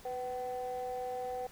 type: ring-modulated tone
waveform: triangle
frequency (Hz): 130.81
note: C3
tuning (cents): 0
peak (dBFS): -29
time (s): 0.05-1.47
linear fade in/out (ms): 5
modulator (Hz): 629
effects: tanh soft clip ceiling -30 dBFS + pink hiss -56 dBFS RMS until 1.51 s